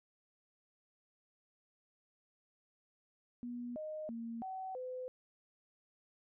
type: tone with pitch steps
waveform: sine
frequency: 242.3 / 618 / 230.7 / 757 / 508 Hz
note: B3 / D#5 / A#3 / F#5 / B4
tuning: -33 / -12 / -18 / +39 / +49 cents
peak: -40 dBFS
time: 3.43-5.08 s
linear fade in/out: 0 ms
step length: 330 ms
effects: none